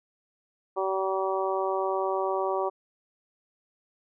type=harmonic tone; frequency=191.1 Hz; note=G3; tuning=44 cents flat; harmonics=2 / 3 / 4 / 5 / 6; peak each=-29 / -31 / -32 / -33 / -34 dBFS; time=0.76-2.7 s; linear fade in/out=20 ms; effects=none